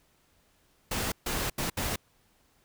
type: noise bursts at uneven times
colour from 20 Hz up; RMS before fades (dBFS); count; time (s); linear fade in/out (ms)
pink; -31; 4; 0.91-1.12 / 1.26-1.5 / 1.58-1.7 / 1.77-1.96; 5
effects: pink hiss -67 dBFS RMS until 2.64 s